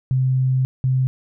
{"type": "tone pair in turn", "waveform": "sine", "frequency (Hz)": [130.1, 130.1], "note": ["C3", "C3"], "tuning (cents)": [-9, -9], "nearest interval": "unison", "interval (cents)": 0, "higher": "neither", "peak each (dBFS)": -15, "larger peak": "neither", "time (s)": [[0.11, 0.65], [0.84, 1.07]], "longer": "first", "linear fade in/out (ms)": 0, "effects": []}